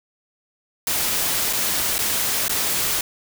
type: noise with dropouts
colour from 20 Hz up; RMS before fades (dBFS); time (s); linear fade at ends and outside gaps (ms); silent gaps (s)
white; -22; 0.87-3.01; 2; 1.529-1.532 / 1.982-1.989 / 2.482-2.494
effects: none